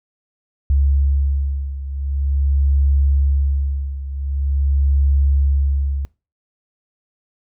sine beating tone pair, 69.3 / 69.75 Hz, C#2 / C#2, 0 / +11 cents, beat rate 0.45 Hz, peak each -16 / -20 dBFS, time 0.7-6.05 s, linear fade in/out 0 ms, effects noise-tail reverb RT60 0.3 s tail -23 dB re dry

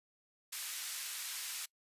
white band-pass noise, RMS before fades -42 dBFS, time 0.52-1.66 s, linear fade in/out 10 ms, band 1600 to 12000 Hz, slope 12 dB/octave, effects noise-tail reverb RT60 0.1 s tail -24 dB re dry + resampled to 32000 Hz

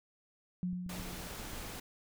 sine tone with exponential decay, 179.9 Hz, F#3, 48 cents flat, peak -31 dBFS, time 0.63-1.74 s, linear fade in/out 0 ms, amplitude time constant 240 ms
click train, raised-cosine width 5 ms, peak -36 dBFS, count 8, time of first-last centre 0.73-1.667 s, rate 7.47 Hz
pink noise, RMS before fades -44 dBFS, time 0.89-1.8 s, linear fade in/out 5 ms
effects none

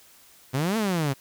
sawtooth exponential two-way sweep, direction up then down, 123.6 to 229.9 to 130.3 Hz, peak -19 dBFS, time 0.53-1.14 s, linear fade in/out 20 ms, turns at 0.77 s, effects white hiss -54 dBFS RMS until 1.2 s

